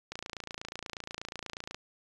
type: click train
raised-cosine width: 0.2 ms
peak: -21 dBFS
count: 47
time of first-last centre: 0.12-1.745 s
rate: 28.3 Hz
effects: resampled to 24000 Hz